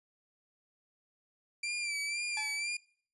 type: tone with vibrato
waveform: sawtooth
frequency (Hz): 2349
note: D7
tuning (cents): 0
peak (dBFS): -30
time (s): 1.63-2.77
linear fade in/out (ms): 5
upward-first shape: sine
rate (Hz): 2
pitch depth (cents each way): 50
type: tone with exponential decay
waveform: sawtooth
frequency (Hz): 857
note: A5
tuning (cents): -46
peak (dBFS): -33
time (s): 2.37-2.72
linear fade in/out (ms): 2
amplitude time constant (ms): 76
effects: noise-tail reverb RT60 0.5 s tail -23 dB re dry + resampled to 24000 Hz